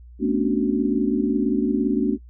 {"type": "tone cluster", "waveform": "sine", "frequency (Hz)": [217.6, 243.3, 274.8, 292.7, 372.9], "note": ["A3", "B3", "C#4", "D4", "F#4"], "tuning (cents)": [-19, -26, -15, -6, 14], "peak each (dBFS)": [-24, -25, -25, -23, -26], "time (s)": [0.19, 2.18], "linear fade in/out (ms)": 50, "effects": ["noise-tail reverb RT60 0.1 s tail -20 dB re dry", "added 60 Hz sine -41 dBFS peak until 2.29 s"]}